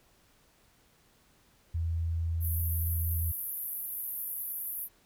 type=tone; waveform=sine; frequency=82.8 Hz; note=E2; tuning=8 cents sharp; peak=-28 dBFS; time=1.74-3.32 s; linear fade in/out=10 ms
type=band-pass noise; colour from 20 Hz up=pink; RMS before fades=-37 dBFS; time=2.4-4.89 s; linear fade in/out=50 ms; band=11000 to 15000 Hz; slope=96 dB/octave
effects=pink hiss -65 dBFS RMS until 5.05 s